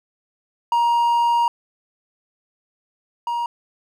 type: tone pair in turn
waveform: triangle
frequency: 943 / 946.6 Hz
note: A#5 / A#5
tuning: +20 / +26 cents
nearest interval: unison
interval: 6 cents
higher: second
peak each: -13 / -19 dBFS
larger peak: first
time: 0.72-1.48 / 3.27-3.46 s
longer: first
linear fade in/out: 2 ms
effects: none